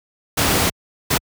pink noise bursts at uneven times, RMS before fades -17 dBFS, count 2, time 0.37-0.7 / 1.1-1.18 s, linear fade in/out 10 ms, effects high-pass 60 Hz 12 dB/octave

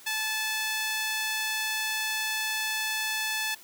sawtooth tone with high-pass filter, 870 Hz, A5, 20 cents flat, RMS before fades -30 dBFS, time 0.06-3.55 s, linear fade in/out 10 ms, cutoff 1900 Hz, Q 1, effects white hiss -51 dBFS RMS until 3.63 s + high-pass 150 Hz 12 dB/octave

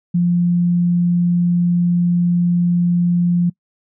sine tone, 174.61 Hz, F3, in tune, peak -12 dBFS, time 0.14-3.5 s, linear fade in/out 10 ms, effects noise-tail reverb RT60 0.1 s tail -24 dB re dry

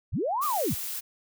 sine linear two-way sweep, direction up then down, 40.27 to 1244.5 to 40.27 Hz, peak -25 dBFS, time 0.12-0.75 s, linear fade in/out 20 ms, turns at 0.45 s
blue noise, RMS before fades -34 dBFS, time 0.41-1.01 s, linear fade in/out 20 ms
effects none

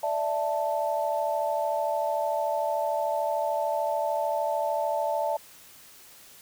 sine chord, D suspended second, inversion none, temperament just, 587.3 / 660.7 / 881 Hz, D5 / E5 / A5, 0 / +4 / +2 cents, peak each -29 dBFS, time 0.03-5.37 s, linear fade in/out 5 ms, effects white hiss -51 dBFS RMS until 6.41 s

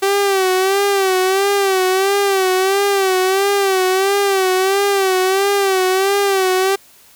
sawtooth tone with vibrato, 386.3 Hz, G4, 25 cents flat, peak -9 dBFS, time 0.02-6.76 s, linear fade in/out 10 ms, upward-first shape sine, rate 1.5 Hz, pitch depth 73 cents each way, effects white hiss -47 dBFS RMS until 7.15 s

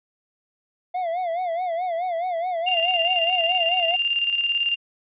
triangle tone with vibrato, 698.5 Hz, F5, in tune, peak -21 dBFS, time 0.94-3.96 s, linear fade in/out 10 ms, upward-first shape sine, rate 4.7 Hz, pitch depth 110 cents each way
sine tone with tremolo, 2794 Hz, F7, in tune, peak -18 dBFS, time 2.66-4.76 s, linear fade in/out 20 ms, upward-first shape square, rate 18 Hz, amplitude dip 50%
effects resampled to 8000 Hz

